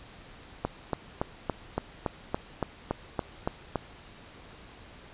click train, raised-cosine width 1 ms, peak -13 dBFS, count 12, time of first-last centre 0.65-3.757 s, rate 3.54 Hz, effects pink hiss -50 dBFS RMS until 5.13 s + resampled to 8000 Hz

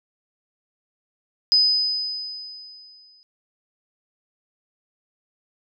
sine tone with exponential decay, 5010 Hz, D#8, 11 cents sharp, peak -12 dBFS, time 1.52-3.23 s, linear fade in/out 0 ms, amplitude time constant 370 ms, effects none

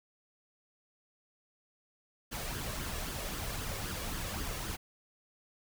pink noise with flanger, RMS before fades -38 dBFS, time 2.31-4.77 s, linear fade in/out 20 ms, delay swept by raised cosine 0.61 to 1.81 ms, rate 3.8 Hz, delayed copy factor +0.5, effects none

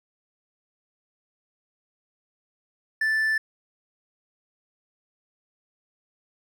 triangle tone, 1760 Hz, A6, in tune, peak -19 dBFS, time 3.01-3.38 s, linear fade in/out 5 ms, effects none

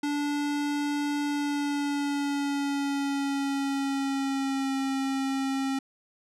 square tone with pitch glide, 290.6 to 269.6 Hz, D4 to C#4, -18 to -48 cents, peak -27 dBFS, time 0.03-5.79 s, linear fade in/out 5 ms, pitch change -130 cents, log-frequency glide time 1.24-4.78 s, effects low-pass 9000 Hz 12 dB/octave

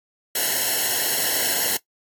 white noise with comb filter, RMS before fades -22 dBFS, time 0.35-1.77 s, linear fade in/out 5 ms, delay 0.83 ms, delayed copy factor -0.9, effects noise-tail reverb RT60 0.1 s tail -18 dB re dry + AAC 64 kbps

